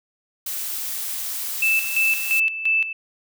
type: noise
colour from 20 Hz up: blue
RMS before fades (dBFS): -28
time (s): 0.46-2.4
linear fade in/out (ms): 5
type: tone with tremolo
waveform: sine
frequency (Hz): 2637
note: E7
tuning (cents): 0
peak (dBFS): -16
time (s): 1.62-2.93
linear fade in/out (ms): 5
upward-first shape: square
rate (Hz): 2.9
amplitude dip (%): 70
effects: none